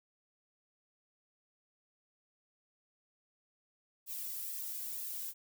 violet noise with flanger, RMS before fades -41 dBFS, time 4.06-5.34 s, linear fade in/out 50 ms, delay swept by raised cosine 1.3 to 2.23 ms, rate 2.1 Hz, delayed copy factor -0.9, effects none

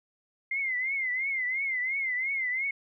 sine tone with vibrato, 2090 Hz, C7, 2 cents flat, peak -27 dBFS, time 0.51-2.71 s, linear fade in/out 5 ms, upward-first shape triangle, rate 2.9 Hz, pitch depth 120 cents each way, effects none

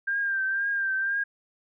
sine tone with vibrato, 1588 Hz, G6, 22 cents sharp, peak -24 dBFS, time 0.07-1.24 s, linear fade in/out 10 ms, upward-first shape triangle, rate 2 Hz, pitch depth 50 cents each way, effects none

